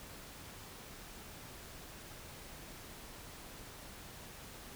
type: silence
effects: pink hiss -51 dBFS RMS until 4.75 s